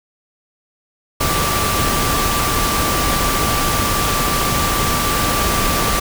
sine tone in noise, 1169 Hz, D6, 8 cents flat, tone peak -21 dBFS, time 1.2-6 s, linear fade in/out 10 ms, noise pink, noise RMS -18 dBFS, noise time 1.2-6 s, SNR -6 dB, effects none

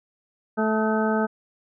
harmonic tone with a mistuned harmonic, 218.3 Hz, A3, 13 cents flat, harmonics 1 / 2 / 3 / 4 / 6 / 7, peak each -23 / -26 / -28 / -29 / -31 / -31 dBFS, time 0.57-1.27 s, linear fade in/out 20 ms, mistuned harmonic 6, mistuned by -47 cents, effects none

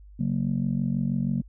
sine chord, F# major, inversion second, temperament just, 138.75 / 185 / 231.2 Hz, C#3 / F#3 / A#3, +2 / 0 / -14 cents, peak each -27 dBFS, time 0.19-1.42 s, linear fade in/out 10 ms, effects tanh soft clip ceiling -15 dBFS + added 50 Hz sine -45 dBFS peak until 1.48 s

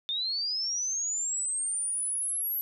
sine linear sweep, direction up, 3568 to 11840 Hz, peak -28 dBFS, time 0.09-2.61 s, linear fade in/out 0 ms, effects none

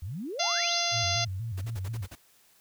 sine exponential sweep, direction up, 76 to 6120 Hz, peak -33 dBFS, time 0.02-0.81 s, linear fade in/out 5 ms
harmonic tone, 690 Hz, F5, 21 cents flat, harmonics 1 / 2 / 3 / 4 / 5 / 6 / 7 / 8 / 9, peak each -33 / -38 / -36 / -36 / -34 / -35 / -32 / -38 / -34 dBFS, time 0.39-1.25 s, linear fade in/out 10 ms
sine tone with vibrato, 103.83 Hz, G#2, in tune, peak -31 dBFS, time 0.91-2.08 s, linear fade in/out 50 ms, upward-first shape square, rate 4.1 Hz, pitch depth 170 cents each way
pink noise bursts, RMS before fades -44 dBFS, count 7, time 1.57-2.156 s, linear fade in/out 10 ms, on 46 ms, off 44 ms
effects white hiss -62 dBFS RMS until 2.6 s

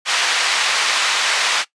white band-pass noise, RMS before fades -18 dBFS, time 0.05-1.65 s, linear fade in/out 50 ms, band 900 to 3900 Hz, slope 12 dB/octave, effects noise-tail reverb RT60 0.1 s tail -18 dB re dry + resampled to 22050 Hz

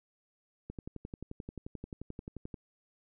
click train, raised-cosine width 3 ms, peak -28 dBFS, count 22, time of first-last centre 0.7-2.542 s, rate 11.4 Hz, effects none

